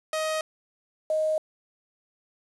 sawtooth / sine tone pair in turn, 628 / 624.4 Hz, D#5 / D#5, +16 / +6 cents, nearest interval unison, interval 10 cents, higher first, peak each -22 dBFS, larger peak neither, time 0.13-0.41 / 1.1-1.38 s, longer neither, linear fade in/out 2 ms, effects resampled to 24000 Hz + 8-bit

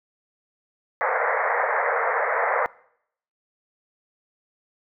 pink band-pass noise, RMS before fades -23 dBFS, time 1.01-2.66 s, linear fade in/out 0 ms, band 460 to 2100 Hz, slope 96 dB/octave, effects noise-tail reverb RT60 0.7 s tail -23 dB re dry

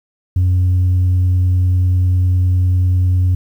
sine tone, 91 Hz, F#2, 28 cents flat, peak -8 dBFS, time 0.36-3.35 s, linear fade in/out 5 ms, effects tanh soft clip ceiling -9 dBFS + 8-bit

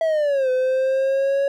triangle linear two-way sweep, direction down then up, 659.3 to 509 to 558 Hz, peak -15 dBFS, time 0.01-1.48 s, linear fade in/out 2 ms, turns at 0.5 s, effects none

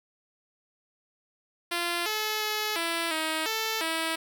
5% pulse tone with pitch steps, 345.2 / 429.9 / 427 / 334.4 / 316.4 / 442.5 / 324.9 Hz, F4 / A4 / G#4 / E4 / D#4 / A4 / E4, -20 / -40 / +48 / +25 / +29 / +10 / -25 cents, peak -16 dBFS, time 1.71-4.16 s, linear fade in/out 10 ms, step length 350 ms, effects none

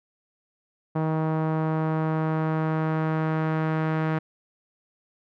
sawtooth tone with low-pass filter sweep, 158.1 Hz, D#3, 28 cents sharp, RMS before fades -25 dBFS, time 0.95-4.19 s, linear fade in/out 10 ms, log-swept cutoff 1000 to 1700 Hz, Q 1.3, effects none

